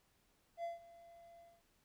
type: tone with ADSR envelope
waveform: triangle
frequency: 681 Hz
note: F5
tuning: 44 cents flat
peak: -36 dBFS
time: 0.57-1.63 s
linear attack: 67 ms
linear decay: 150 ms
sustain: -19 dB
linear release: 230 ms
effects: pink hiss -75 dBFS RMS until 1.84 s